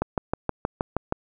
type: click train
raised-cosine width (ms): 1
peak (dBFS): -9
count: 8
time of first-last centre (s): 0.02-1.124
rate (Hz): 6.34
effects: none